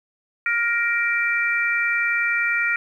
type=harmonic tone; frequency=469.6 Hz; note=A#4; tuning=13 cents sharp; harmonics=3 / 4 / 5; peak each=-23 / -23 / -23 dBFS; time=0.46-2.76 s; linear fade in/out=2 ms; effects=9-bit